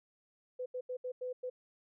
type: tone bursts at uneven times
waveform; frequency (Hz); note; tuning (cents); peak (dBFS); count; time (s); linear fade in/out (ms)
sine; 503; B4; +32; -36; 6; 0.59-0.66 / 0.74-0.81 / 0.89-0.97 / 1.04-1.12 / 1.21-1.33 / 1.43-1.5; 10
effects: none